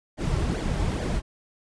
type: noise with flanger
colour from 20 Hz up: brown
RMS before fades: -26 dBFS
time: 0.17-1.22 s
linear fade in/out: 50 ms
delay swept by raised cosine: 0.74 to 4.24 ms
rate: 2.4 Hz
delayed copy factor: -0.65
effects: resampled to 22050 Hz